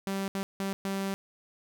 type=tone bursts at uneven times; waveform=sawtooth; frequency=195 Hz; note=G3; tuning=9 cents flat; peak=-26 dBFS; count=4; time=0.07-0.28 / 0.35-0.43 / 0.6-0.73 / 0.85-1.14 s; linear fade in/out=0 ms; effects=none